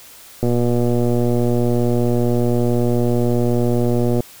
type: click train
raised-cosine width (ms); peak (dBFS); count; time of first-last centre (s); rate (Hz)
2; -6; 454; 0.43-4.205; 120
effects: white hiss -42 dBFS RMS until 4.4 s